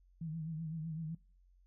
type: tone with vibrato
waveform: sine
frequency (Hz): 160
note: D#3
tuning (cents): +49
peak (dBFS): -38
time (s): 0.21-1.15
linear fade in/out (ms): 5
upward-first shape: triangle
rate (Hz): 7.9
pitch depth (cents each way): 85
effects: noise-tail reverb RT60 0.4 s tail -23 dB re dry + added 45 Hz sine -63 dBFS peak until 1.66 s